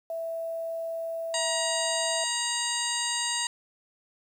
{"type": "tone", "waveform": "sine", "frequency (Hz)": 659.3, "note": "E5", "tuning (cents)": 0, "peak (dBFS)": -30, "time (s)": [0.1, 2.24], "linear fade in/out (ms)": 2}
{"type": "harmonic tone", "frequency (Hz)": 950, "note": "A#5", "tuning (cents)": 33, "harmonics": [1, 2, 3, 4, 5, 7, 8, 9], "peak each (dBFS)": [-35, -35, -35, -35, -35, -35, -35, -35], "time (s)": [1.34, 3.47], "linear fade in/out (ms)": 2}
{"effects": ["9-bit"]}